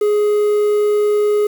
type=tone with quantisation; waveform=triangle; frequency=417.8 Hz; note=G#4; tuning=10 cents sharp; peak=-10 dBFS; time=0.01-1.47 s; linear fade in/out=5 ms; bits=6; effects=none